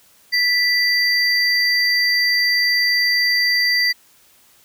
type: tone pair together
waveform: triangle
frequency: 1975.5 / 4696 Hz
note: B6 / D8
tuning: 0 / -1 cents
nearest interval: octave + minor third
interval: 1499 cents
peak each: -15 / -17 dBFS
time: 0.32-3.93 s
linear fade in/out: 20 ms
effects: white hiss -53 dBFS RMS until 4.64 s